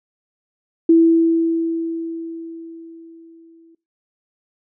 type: tone with exponential decay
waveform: sine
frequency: 330 Hz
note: E4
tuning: 2 cents sharp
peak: -7 dBFS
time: 0.89-3.75 s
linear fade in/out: 5 ms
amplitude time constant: 620 ms
effects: noise-tail reverb RT60 0.3 s tail -22 dB re dry